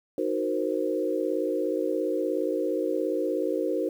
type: chord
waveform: sine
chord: C half-diminished seventh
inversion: first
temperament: equal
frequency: 311.1 / 370 / 466.2 / 523.3 Hz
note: Eb4 / Gb4 / Bb4 / C5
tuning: 0 / 0 / 0 / 0 cents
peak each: -30 dBFS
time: 0.18-3.89 s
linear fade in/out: 2 ms
effects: 9-bit